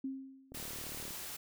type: tone with exponential decay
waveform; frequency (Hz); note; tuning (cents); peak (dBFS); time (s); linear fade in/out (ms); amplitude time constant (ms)
sine; 267.2; C4; +36; -34; 0.04-0.69; 5; 140
type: click train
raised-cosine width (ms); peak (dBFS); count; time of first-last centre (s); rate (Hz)
2; -36; 23; 0.52-1.107; 37.5
type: noise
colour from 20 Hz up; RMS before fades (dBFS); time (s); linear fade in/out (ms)
white; -44; 0.54-1.37; 10
effects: none

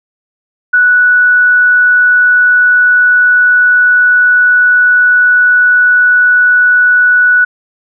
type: tone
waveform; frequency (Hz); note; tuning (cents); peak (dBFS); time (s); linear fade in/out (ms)
sine; 1476; F#6; -5; -4; 0.73-7.45; 10
effects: none

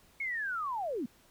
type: linear sweep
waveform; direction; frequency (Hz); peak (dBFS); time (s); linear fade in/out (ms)
sine; down; 2217 to 207.7; -32; 0.2-1.06; 5
effects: pink hiss -63 dBFS RMS until 1.3 s

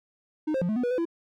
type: tone with pitch steps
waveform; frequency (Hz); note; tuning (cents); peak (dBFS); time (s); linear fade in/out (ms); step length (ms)
triangle; 307.7 / 529 / 175.5 / 216 / 248.5 / 486.3 / 504 / 335.7; D#4 / C5 / F3 / A3 / B3 / B4 / B4 / E4; -19 / +19 / +9 / -32 / +11 / -27 / +35 / +32; -22; 0.47-1.054; 10; 73
effects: none

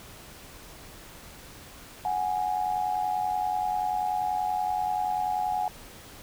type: tone pair together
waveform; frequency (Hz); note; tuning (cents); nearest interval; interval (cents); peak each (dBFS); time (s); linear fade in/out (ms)
sine; 738 / 828.4; F#5 / G#5; -5 / -5; major second; 200; -28; 2.05-5.68; 2
effects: pink hiss -47 dBFS RMS until 6.22 s

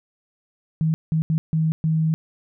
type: tone bursts at uneven times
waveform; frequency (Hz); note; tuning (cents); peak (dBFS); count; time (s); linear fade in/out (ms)
sine; 159.1; D#3; +39; -17; 5; 0.81-0.94 / 1.12-1.22 / 1.3-1.38 / 1.53-1.72 / 1.84-2.14; 0
effects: none

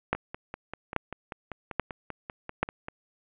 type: two click trains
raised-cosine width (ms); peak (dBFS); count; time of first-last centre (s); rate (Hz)
0.5; -9 / -20; 4 / 15; 0.13-2.63 / 0.15-2.884; 1.2 / 5.12
effects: resampled to 8000 Hz + 7-bit

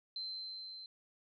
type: tone with level ramp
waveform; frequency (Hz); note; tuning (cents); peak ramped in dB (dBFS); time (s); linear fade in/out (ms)
sine; 4097; C8; -37; -38 to -47; 0.16-0.86; 2
effects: none

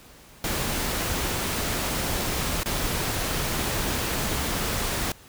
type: noise with dropouts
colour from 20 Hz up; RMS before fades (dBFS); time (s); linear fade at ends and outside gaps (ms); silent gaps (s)
pink; -27; 0.44-5.12; 2; 2.633-2.658
effects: pink hiss -50 dBFS RMS until 5.28 s

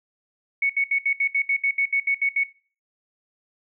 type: tone bursts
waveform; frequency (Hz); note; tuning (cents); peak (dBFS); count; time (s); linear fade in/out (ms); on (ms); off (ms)
sine; 2217; C#7; 0; -18; 13; 0.62-2.436; 5; 76; 69
effects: noise-tail reverb RT60 0.4 s tail -20 dB re dry

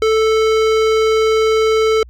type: tone with hard clipping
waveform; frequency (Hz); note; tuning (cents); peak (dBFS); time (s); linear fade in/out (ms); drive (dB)
sine; 440; A4; 0; -13; 0.02-2.03; 2; 18
effects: added 60 Hz sine -36 dBFS peak until 2.09 s

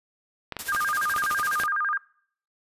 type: clicks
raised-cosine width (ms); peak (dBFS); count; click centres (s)
0.3; -15; 9; 0.523 / 0.567 / 0.748 / 1.163 / 1.238 / 1.312 / 1.397 / 1.6 / 1.635
type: noise with tremolo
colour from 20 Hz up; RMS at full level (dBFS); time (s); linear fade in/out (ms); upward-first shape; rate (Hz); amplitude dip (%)
white; -33; 0.59-1.66; 0; sine; 14; 70
type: tone with vibrato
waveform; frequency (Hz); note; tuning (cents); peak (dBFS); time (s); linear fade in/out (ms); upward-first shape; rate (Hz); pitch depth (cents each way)
sine; 1396.9; F6; 0; -23; 0.68-1.98; 10; square; 12; 240
effects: noise-tail reverb RT60 0.6 s tail -23 dB re dry + resampled to 32000 Hz

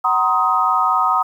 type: chord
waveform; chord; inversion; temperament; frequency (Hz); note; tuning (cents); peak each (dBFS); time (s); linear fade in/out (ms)
sine; C half-diminished seventh; second; just; 753.5 / 941.9 / 1046.5 / 1255.8; Gb5 / Bb5 / C6 / Eb6; +31 / +18 / 0 / +16; -21 / -20 / -22 / -16; 0.04-1.23; 10
effects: 8-bit

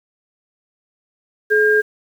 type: tone pair together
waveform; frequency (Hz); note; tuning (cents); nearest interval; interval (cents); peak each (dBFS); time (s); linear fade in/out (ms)
sine; 426.4 / 1610; G#4 / G6; +46 / +46; octave + major seventh; 2300; -14 / -14; 1.5-1.82; 20
effects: 7-bit

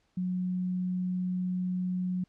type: tone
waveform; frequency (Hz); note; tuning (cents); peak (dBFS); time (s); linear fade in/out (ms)
sine; 182.3; F#3; -25; -28; 0.17-2.24; 5
effects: pink hiss -72 dBFS RMS until 2.28 s + low-pass 6000 Hz 12 dB/octave

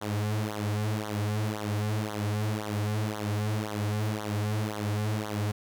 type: tone with flanger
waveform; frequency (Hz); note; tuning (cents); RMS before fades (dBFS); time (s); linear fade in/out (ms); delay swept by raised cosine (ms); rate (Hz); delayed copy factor
sawtooth; 105.7; G#2; +31; -30; 0.01-5.52; 10; 0.39 to 6.39; 1.9; -0.9
effects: none

